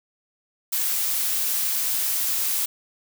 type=noise; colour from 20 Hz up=blue; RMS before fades=-24 dBFS; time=0.72-2.66 s; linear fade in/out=10 ms; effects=none